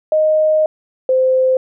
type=tone pair in turn; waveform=sine; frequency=621 / 518.1 Hz; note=D#5 / C5; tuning=-3 / -17 cents; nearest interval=minor third; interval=314 cents; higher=first; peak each=-10 dBFS; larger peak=neither; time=0.12-0.66 / 1.09-1.57 s; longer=first; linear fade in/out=2 ms; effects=none